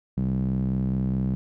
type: tone with band-pass filter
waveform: sawtooth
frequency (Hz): 64.7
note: C2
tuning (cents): -19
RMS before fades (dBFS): -25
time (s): 0.17-1.35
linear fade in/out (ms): 0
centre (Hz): 170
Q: 4.4
effects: none